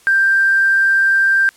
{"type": "tone with quantisation", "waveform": "sine", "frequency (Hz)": 1578, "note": "G6", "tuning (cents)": 11, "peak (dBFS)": -10, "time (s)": [0.07, 1.49], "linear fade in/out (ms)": 0, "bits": 6, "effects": ["white hiss -49 dBFS RMS until 1.56 s", "low-pass 11000 Hz 12 dB/octave"]}